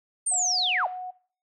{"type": "linear sweep", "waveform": "sine", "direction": "down", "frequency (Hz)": [9030, 555], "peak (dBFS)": -22, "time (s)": [0.26, 0.87], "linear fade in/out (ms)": 10}
{"type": "tone with pitch glide", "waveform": "sine", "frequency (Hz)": [729, 734.1], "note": ["F#5", "F#5"], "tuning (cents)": [-26, -14], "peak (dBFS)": -32, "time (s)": [0.31, 1.11], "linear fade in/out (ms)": 10, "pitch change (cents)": 12, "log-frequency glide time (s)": [0.49, 0.85]}
{"effects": ["noise-tail reverb RT60 0.5 s tail -23 dB re dry"]}